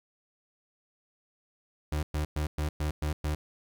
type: tone bursts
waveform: 35% pulse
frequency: 75.6 Hz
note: D#2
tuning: 49 cents flat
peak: -26 dBFS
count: 7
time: 1.92-3.35 s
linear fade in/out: 5 ms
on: 110 ms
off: 110 ms
effects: 10-bit